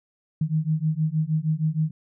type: beating tone pair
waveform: sine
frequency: 153.5 / 159.9 Hz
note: D#3 / D#3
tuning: -23 / +48 cents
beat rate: 6.4 Hz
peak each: -24 dBFS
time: 0.41-1.91 s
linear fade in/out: 5 ms
effects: none